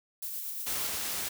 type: noise with tremolo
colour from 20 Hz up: violet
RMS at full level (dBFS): -36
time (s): 0.22-0.87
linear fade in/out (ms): 5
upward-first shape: sine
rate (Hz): 8.5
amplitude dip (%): 30
type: noise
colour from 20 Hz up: white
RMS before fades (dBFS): -34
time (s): 0.66-1.29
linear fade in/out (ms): 10
effects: none